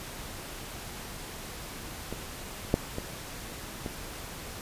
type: clicks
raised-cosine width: 2 ms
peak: -21 / -8 / -19 / -20 dBFS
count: 4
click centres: 2.126 / 2.741 / 2.984 / 3.862 s
effects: pink hiss -41 dBFS RMS until 4.61 s + resampled to 32000 Hz